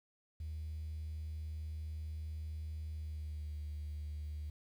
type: tone with pitch glide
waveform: triangle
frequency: 77.78 to 75.09 Hz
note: D#2 to D2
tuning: 0 to +39 cents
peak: -36 dBFS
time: 0.4-4.5 s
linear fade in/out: 5 ms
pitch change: -61 cents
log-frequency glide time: 2.92-3.54 s
effects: tanh soft clip ceiling -37 dBFS + 11-bit